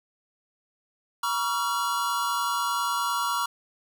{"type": "tone cluster", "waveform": "square", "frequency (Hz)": [959, 1129, 1372], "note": ["A#5", "C#6", "F6"], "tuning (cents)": [49, 31, -31], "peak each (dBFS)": -30, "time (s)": [1.23, 3.46], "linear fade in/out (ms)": 5, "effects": []}